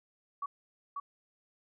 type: tone with echo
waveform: sine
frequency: 1132 Hz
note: C#6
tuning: 36 cents sharp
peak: -33 dBFS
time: 0.42-0.46 s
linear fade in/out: 5 ms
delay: 540 ms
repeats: 1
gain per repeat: -2 dB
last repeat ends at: 1 s
effects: none